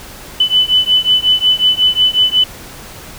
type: beating tone pair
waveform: sine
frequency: 3000 / 3005.5 Hz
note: F#7 / F#7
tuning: +23 / +26 cents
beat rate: 5.5 Hz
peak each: -12 dBFS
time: 0.4-2.44 s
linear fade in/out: 5 ms
effects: pink hiss -33 dBFS RMS until 3.18 s